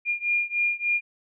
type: beating tone pair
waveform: sine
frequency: 2412 / 2415.4 Hz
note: D7 / D7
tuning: +46 / +48 cents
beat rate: 3.4 Hz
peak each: -25 / -26 dBFS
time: 0.05-1.01 s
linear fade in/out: 50 ms
effects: none